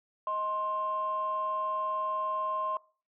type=tone pair together; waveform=sine; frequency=627 / 1054.5 Hz; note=D#5 / C6; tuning=+13 / +13 cents; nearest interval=major sixth; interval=900 cents; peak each=-36 / -29 dBFS; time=0.27-2.77 s; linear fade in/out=2 ms; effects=noise-tail reverb RT60 0.4 s tail -22 dB re dry + tanh soft clip ceiling -23 dBFS